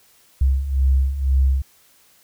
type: beating tone pair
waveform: sine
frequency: 65.41 / 67.41 Hz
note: C2 / C#2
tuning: 0 / -48 cents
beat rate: 2 Hz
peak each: -21 / -16 dBFS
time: 0.41-1.62 s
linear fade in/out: 5 ms
effects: white hiss -55 dBFS RMS until 2.23 s